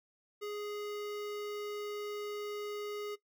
square tone with notch filter, 415.3 Hz, G#4, in tune, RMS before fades -40 dBFS, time 0.41-3.16 s, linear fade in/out 20 ms, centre 8800 Hz, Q 1.4, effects noise-tail reverb RT60 0.1 s tail -17 dB re dry

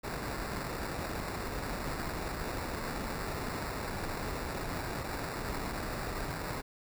pink noise with sample-and-hold, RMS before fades -37 dBFS, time 0.03-6.62 s, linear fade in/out 20 ms, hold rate 3150 Hz, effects none

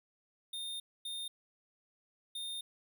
square tone bursts at uneven times, 3643 Hz, A#7, 41 cents flat, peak -39 dBFS, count 3, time 0.53-0.8 / 1.05-1.28 / 2.35-2.61 s, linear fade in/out 5 ms, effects none

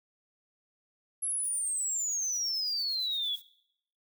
sine exponential sweep, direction down, 11175 to 3322 Hz, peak -29 dBFS, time 1.22-3.36 s, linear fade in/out 10 ms
violet noise with tremolo, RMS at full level -49 dBFS, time 1.43-3.42 s, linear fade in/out 5 ms, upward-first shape sine, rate 8.9 Hz, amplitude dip 70%
effects noise-tail reverb RT60 0.7 s tail -18 dB re dry

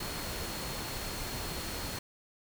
sine tone in noise, 4297 Hz, C8, 45 cents sharp, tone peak -46 dBFS, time 0-1.99 s, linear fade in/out 5 ms, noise pink, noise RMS -38 dBFS, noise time 0-1.99 s, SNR -11 dB, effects none

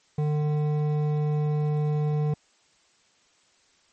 triangle tone with hard clipping, 150 Hz, D3, 37 cents sharp, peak -24 dBFS, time 0.18-2.34 s, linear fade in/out 5 ms, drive 14 dB, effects white hiss -63 dBFS RMS until 3.92 s + MP3 32 kbps

